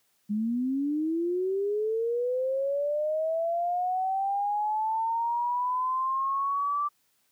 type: linear sweep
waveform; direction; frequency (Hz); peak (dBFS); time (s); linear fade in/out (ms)
sine; up; 203.2 to 1174; -25; 0.29-6.89; 20
effects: white hiss -70 dBFS RMS until 7.31 s + high-pass 80 Hz 12 dB/octave